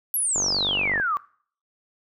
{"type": "exponential sweep", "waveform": "sine", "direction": "down", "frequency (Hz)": [11900, 1117], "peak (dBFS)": -21, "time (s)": [0.14, 1.17], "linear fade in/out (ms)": 0}
{"type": "click train", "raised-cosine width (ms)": 1, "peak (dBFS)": -17, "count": 32, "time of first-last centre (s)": [0.36, 0.999], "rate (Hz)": 48.5}
{"effects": ["noise-tail reverb RT60 0.5 s tail -22 dB re dry"]}